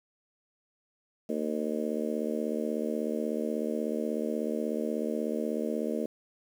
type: harmonic tone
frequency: 76.4 Hz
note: D#2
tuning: 31 cents flat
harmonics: 3 / 4 / 5 / 6 / 7 / 8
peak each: -33 / -36 / -38 / -35 / -38 / -38 dBFS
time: 1.29-6.06 s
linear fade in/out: 5 ms
effects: 9-bit